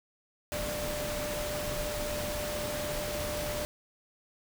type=tone in noise; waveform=sine; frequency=595 Hz; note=D5; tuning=22 cents sharp; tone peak=-35 dBFS; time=0.52-3.65 s; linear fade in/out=0 ms; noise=pink; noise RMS=-36 dBFS; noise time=0.52-3.65 s; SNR=-2 dB; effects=none